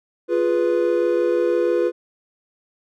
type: chord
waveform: triangle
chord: F diminished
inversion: none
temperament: equal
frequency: 349.2 / 415.3 / 493.9 Hz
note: F4 / Ab4 / Cb5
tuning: 0 / 0 / 0 cents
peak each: -18 / -22 / -18 dBFS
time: 0.28-1.92 s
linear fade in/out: 50 ms
effects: none